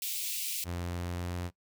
white high-pass noise, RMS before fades -35 dBFS, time 0.02-0.64 s, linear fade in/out 2 ms, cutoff 2300 Hz, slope 48 dB/octave
sawtooth tone with pitch glide, 87.3 to 88.31 Hz, F2 to F2, 0 to +20 cents, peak -30 dBFS, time 0.64-1.51 s, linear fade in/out 50 ms, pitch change +20 cents, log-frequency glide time 0.82-1.32 s
effects noise-tail reverb RT60 0.1 s tail -19 dB re dry

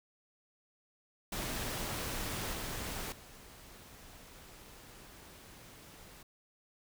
pink noise with level steps, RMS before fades -38 / -40 / -54 dBFS, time 1.32-6.23 s, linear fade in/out 5 ms, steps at 2.53 / 3.12 s, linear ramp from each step 2 ms, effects none

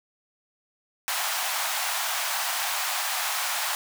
pink high-pass noise, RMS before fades -28 dBFS, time 1.08-3.75 s, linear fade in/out 0 ms, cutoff 690 Hz, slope 48 dB/octave, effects none

